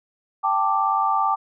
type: chord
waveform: sine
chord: G suspended second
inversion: none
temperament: just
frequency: 784 / 882 / 1176 Hz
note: G5 / A5 / D6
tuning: 0 / +4 / +2 cents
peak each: -23 / -23 / -21 dBFS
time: 0.43-1.36 s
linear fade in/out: 20 ms
effects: none